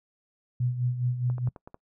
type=tone with tremolo; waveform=sine; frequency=123.8 Hz; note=B2; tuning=5 cents sharp; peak=-22 dBFS; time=0.6-1.49 s; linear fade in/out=5 ms; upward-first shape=sine; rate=4.8 Hz; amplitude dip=65%
type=clicks; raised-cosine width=1 ms; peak=-29 dBFS; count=6; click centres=1.3 / 1.382 / 1.474 / 1.562 / 1.675 / 1.744 s
effects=noise-tail reverb RT60 0.1 s tail -24 dB re dry